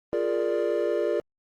triangle chord, Bb dominant seventh, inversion second, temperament equal, 349.2 / 415.3 / 466.2 / 587.3 Hz, F4 / Ab4 / Bb4 / D5, 0 / 0 / 0 / 0 cents, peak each -27 / -27 / -27 / -26 dBFS, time 0.13-1.2 s, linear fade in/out 0 ms, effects Opus 24 kbps

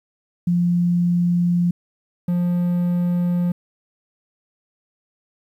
sine / triangle tone pair in turn, 174.61 / 175.82 Hz, F3 / F3, 0 / +12 cents, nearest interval unison, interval 12 cents, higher second, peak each -15 dBFS, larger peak neither, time 0.47-1.71 / 2.28-3.52 s, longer neither, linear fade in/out 5 ms, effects 9-bit

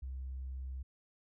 triangle tone with tanh clipping, 65.41 Hz, C2, in tune, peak -39 dBFS, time 0.02-0.83 s, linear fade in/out 10 ms, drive 5 dB, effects none

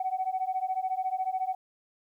sine beating tone pair, 745 / 759 Hz, F#5 / F#5, +12 / +44 cents, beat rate 14 Hz, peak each -30 dBFS, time 0-1.55 s, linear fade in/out 5 ms, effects tanh soft clip ceiling -21 dBFS + 11-bit

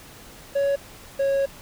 triangle tone pair in turn, 559 / 549.7 Hz, C#5 / C#5, +14 / -15 cents, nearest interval unison, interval 29 cents, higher first, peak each -17 dBFS, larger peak neither, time 0.55-0.76 / 1.19-1.46 s, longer second, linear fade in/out 10 ms, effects pink hiss -45 dBFS RMS until 1.61 s

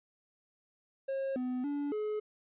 triangle tone with pitch steps, 540 / 251.9 / 287.7 / 424.9 Hz, C#5 / B3 / D4 / G#4, -45 / +34 / -36 / +40 cents, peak -30 dBFS, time 1.08-2.2 s, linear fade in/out 10 ms, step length 280 ms, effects resampled to 8000 Hz

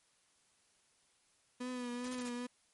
35% pulse tone with vibrato, 246.9 Hz, B3, in tune, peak -37 dBFS, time 1.6-2.47 s, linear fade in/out 10 ms, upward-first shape triangle, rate 2.4 Hz, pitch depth 45 cents each way
white noise bursts, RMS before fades -47 dBFS, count 4, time 2.04-2.293 s, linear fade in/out 2 ms, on 43 ms, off 27 ms
effects white hiss -72 dBFS RMS until 2.73 s + MP3 48 kbps

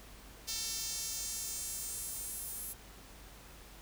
sawtooth tone with high-pass filter sweep, 448.5 Hz, A4, 33 cents sharp, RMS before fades -40 dBFS, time 0.47-2.74 s, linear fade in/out 20 ms, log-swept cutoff 5000 to 11000 Hz, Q 1.7, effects added 49 Hz sine -55 dBFS peak until 3.81 s + pink hiss -55 dBFS RMS until 3.81 s

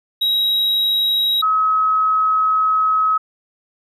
triangle / sine tone pair in turn, 3833 / 1279.1 Hz, A#7 / D#6, +47 / +47 cents, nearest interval octave + perfect fifth, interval 1900 cents, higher first, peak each -13 dBFS, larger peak neither, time 0.21-1.42 / 1.42-3.18 s, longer second, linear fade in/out 10 ms, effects resampled to 32000 Hz

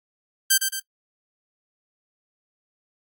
5% pulse tone with echo, 1566 Hz, G6, 2 cents flat, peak -4 dBFS, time 0.5-0.58 s, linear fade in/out 10 ms, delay 110 ms, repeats 2, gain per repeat -6 dB, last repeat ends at 0.8 s, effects noise-tail reverb RT60 0.1 s tail -23 dB re dry + AAC 64 kbps

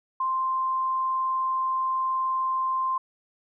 sine tone, 1046.5 Hz, C6, in tune, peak -23 dBFS, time 0.2-2.98 s, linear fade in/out 5 ms, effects none

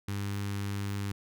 sawtooth tone with notch filter, 100.2 Hz, G2, 38 cents sharp, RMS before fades -34 dBFS, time 0.08-1.12 s, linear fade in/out 5 ms, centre 610 Hz, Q 0.95, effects none

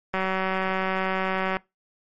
click train, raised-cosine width 0.5 ms, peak -11 dBFS, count 271, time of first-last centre 0.14-1.569 s, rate 189 Hz, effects noise-tail reverb RT60 0.2 s tail -22 dB re dry + MP3 48 kbps

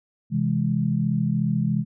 sine chord, C augmented, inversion none, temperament equal, 130.81 / 164.81 / 207.7 Hz, C3 / E3 / G#3, 0 / 0 / 0 cents, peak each -25 / -24 / -24 dBFS, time 0.3-1.85 s, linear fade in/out 50 ms, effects none

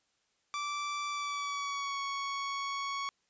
sawtooth tone with pitch glide, 1166 to 1112.7 Hz, D6 to C#6, -13 to +6 cents, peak -30 dBFS, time 0.54-3.09 s, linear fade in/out 0 ms, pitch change -81 cents, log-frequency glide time 1.1-2 s, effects white hiss -75 dBFS RMS until 3.29 s + resampled to 16000 Hz

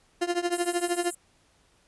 30% pulse tone with tremolo, 349.2 Hz, F4, in tune, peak -19 dBFS, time 0.21-1.11 s, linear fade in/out 10 ms, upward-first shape triangle, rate 13 Hz, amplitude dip 95%
white high-pass noise, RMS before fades -34 dBFS, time 0.52-1.15 s, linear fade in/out 5 ms, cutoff 7300 Hz, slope 96 dB/octave
effects pink hiss -64 dBFS RMS until 1.87 s + resampled to 24000 Hz

